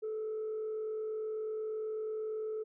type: tone with frequency modulation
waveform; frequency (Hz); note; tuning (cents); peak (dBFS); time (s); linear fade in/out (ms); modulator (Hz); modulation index
sine; 434.9; A4; -20; -33; 0.02-2.64; 20; 48.3; 0.22
effects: tanh soft clip ceiling -32 dBFS